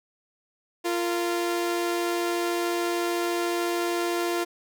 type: tone pair together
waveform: sawtooth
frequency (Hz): 346.3 / 460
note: F4 / A#4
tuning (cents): -15 / -23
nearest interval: perfect fourth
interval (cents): 492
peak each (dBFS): -21 / -30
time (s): 0.84-4.45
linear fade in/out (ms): 20
effects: none